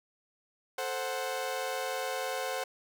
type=chord; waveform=sawtooth; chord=F# diminished; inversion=first; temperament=equal; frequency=440 / 523.3 / 740 Hz; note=A4 / C5 / F#5; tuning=0 / 0 / 0 cents; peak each=-36 / -31 / -33 dBFS; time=0.78-2.64 s; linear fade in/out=5 ms; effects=none